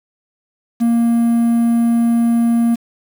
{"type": "tone with quantisation", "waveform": "triangle", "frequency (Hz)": 233.1, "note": "A#3", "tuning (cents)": 0, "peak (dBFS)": -9, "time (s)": [0.8, 2.76], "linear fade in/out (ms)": 20, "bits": 6, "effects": []}